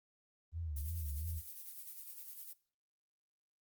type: tone with vibrato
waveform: sine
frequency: 77.78 Hz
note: D#2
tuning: in tune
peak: -38 dBFS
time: 0.52-1.42 s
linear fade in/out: 50 ms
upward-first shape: sine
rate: 2.9 Hz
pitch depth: 140 cents each way
type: noise with tremolo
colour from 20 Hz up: violet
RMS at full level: -47 dBFS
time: 0.76-2.53 s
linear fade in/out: 5 ms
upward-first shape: sine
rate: 9.9 Hz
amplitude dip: 50%
effects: noise-tail reverb RT60 0.4 s tail -20 dB re dry + Opus 24 kbps